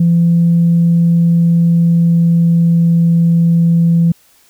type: tone with pitch glide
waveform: sine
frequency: 169.5 to 168.13 Hz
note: E3 to E3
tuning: +49 to +34 cents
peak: -6 dBFS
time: 0-4.12 s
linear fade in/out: 5 ms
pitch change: -15 cents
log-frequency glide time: 0.43-3.06 s
effects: tanh soft clip ceiling -3 dBFS + white hiss -50 dBFS RMS until 4.49 s